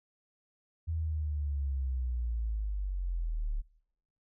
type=linear sweep; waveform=sine; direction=down; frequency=82.41 to 34.99 Hz; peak=-30 dBFS; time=0.87-3.62 s; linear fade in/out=20 ms; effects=noise-tail reverb RT60 0.9 s tail -23 dB re dry